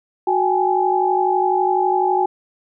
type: tone cluster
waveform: sine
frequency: 368 / 797 / 849 Hz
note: F#4 / G5 / G#5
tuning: -9 / +28 / +38 cents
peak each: -19 dBFS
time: 0.27-2.26 s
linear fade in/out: 5 ms
effects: none